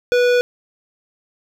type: tone with hard clipping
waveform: sine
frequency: 490 Hz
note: B4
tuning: 14 cents flat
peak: -14 dBFS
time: 0.12-0.41 s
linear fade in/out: 0 ms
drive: 16 dB
effects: none